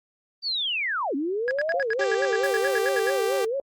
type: linear two-way sweep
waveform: sine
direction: down then up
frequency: 4699 to 261.6 to 739 Hz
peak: -24 dBFS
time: 0.42-1.82 s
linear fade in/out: 50 ms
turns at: 1.15 s
type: tone bursts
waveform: triangle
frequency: 1661.2 Hz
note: G#6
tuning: in tune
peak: -22 dBFS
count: 16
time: 1.48-3.099 s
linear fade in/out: 0 ms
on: 29 ms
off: 77 ms
type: tone with vibrato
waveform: sine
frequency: 494.3 Hz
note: B4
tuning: 1 cent sharp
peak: -24 dBFS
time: 1.74-3.6 s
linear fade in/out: 2 ms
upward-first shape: sine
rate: 4.5 Hz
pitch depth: 200 cents each way
type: tone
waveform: sawtooth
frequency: 392 Hz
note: G4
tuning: in tune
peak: -21 dBFS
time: 1.99-3.45 s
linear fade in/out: 5 ms
effects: Opus 24 kbps